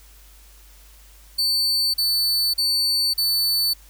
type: tone bursts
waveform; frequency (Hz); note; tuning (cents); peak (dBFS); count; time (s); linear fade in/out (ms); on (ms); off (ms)
40% pulse; 4500; C#8; +25; -17; 4; 1.38-3.737; 10; 560; 39
effects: added 50 Hz sine -47 dBFS peak until 3.89 s + white hiss -52 dBFS RMS until 3.89 s